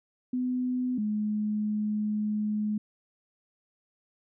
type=tone pair in turn; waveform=sine; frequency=251.4 / 211.4 Hz; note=B3 / G#3; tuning=+31 / +31 cents; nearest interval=minor third; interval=300 cents; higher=first; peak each=-26 dBFS; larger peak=neither; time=0.33-0.98 / 0.98-2.78 s; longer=second; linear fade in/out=5 ms; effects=none